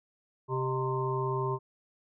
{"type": "harmonic tone with a mistuned harmonic", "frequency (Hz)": 130.81, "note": "C3", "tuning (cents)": 0, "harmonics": [1, 3, 5, 7, 8], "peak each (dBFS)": [-32, -32, -44, -37, -35], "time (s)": [0.48, 1.59], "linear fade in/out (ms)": 50, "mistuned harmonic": 5, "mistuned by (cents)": -91, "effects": []}